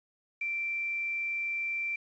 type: tone with quantisation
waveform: sine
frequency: 2349 Hz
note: D7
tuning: in tune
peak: -30 dBFS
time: 0.41-1.96 s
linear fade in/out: 5 ms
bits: 9
effects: resampled to 16000 Hz